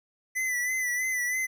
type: tone with vibrato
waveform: square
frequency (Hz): 2000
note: B6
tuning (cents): +21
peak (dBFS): -27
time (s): 0.35-1.47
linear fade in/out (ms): 20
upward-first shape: sine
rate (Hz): 3.1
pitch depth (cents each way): 49
effects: none